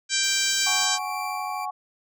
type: harmonic tone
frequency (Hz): 784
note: G5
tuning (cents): 0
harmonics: 2 / 3 / 4 / 5 / 6 / 7 / 8 / 9 / 10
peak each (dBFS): -30 / -30 / -30 / -30 / -30 / -30 / -30 / -30 / -30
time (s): 0.09-0.99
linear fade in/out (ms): 50
type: band-stop noise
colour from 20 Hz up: white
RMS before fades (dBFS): -43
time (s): 0.23-0.86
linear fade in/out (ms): 10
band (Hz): 1600 to 7400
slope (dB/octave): 48
type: tone with tremolo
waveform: sawtooth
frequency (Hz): 2349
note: D7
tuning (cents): 0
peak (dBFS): -30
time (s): 0.48-1.66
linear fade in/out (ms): 20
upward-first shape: sine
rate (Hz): 1.7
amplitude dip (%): 45
type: chord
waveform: sine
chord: F# suspended second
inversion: none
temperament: just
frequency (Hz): 740 / 832.5 / 1110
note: F#5 / G#5 / C#6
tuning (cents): 0 / +4 / +2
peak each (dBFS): -32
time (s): 0.66-1.71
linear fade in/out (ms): 10
effects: none